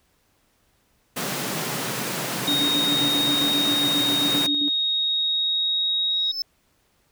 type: high-pass noise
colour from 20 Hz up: pink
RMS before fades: -28 dBFS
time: 1.16-4.47 s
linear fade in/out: 10 ms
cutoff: 120 Hz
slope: 96 dB/octave
type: tone with pitch glide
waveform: sine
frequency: 3727 to 3783 Hz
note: A#7 to A#7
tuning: -1 to +25 cents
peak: -20 dBFS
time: 2.47-6.32 s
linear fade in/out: 10 ms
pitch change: +26 cents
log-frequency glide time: 4.12-6.06 s
type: tone with tremolo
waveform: sine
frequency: 289.2 Hz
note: D4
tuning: 27 cents flat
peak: -24 dBFS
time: 2.48-4.69 s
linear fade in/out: 0 ms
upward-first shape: square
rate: 7.5 Hz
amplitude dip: 60%
type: tone with exponential growth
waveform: triangle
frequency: 5260 Hz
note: E8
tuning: 5 cents flat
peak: -20 dBFS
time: 6.1-6.42 s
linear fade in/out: 1 ms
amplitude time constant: 68 ms
effects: pink hiss -65 dBFS RMS until 7.11 s